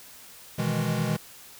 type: chord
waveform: square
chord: E major seventh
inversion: second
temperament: equal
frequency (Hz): 123.47 / 155.56 / 164.81 / 207.7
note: B2 / D#3 / E3 / G#3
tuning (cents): 0 / 0 / 0 / 0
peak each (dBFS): -31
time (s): 0.58-1.17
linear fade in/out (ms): 10
effects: white hiss -48 dBFS RMS until 1.59 s